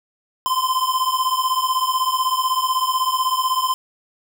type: beating tone pair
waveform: square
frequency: 1025 / 1041 Hz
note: C6 / C6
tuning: -36 / -9 cents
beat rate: 16 Hz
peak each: -21 / -22 dBFS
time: 0.46-3.74 s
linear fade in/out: 0 ms
effects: none